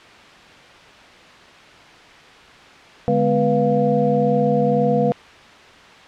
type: tone cluster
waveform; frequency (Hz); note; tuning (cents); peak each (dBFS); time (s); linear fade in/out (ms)
sine; 146 / 207.6 / 249.6 / 488.6 / 698; D3 / G#3 / B3 / B4 / F5; -10 / 0 / +19 / -19 / -1; -23 / -21 / -24 / -18 / -22; 3.08-5.12; 0
effects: white hiss -43 dBFS RMS until 6.07 s + low-pass 3000 Hz 12 dB/octave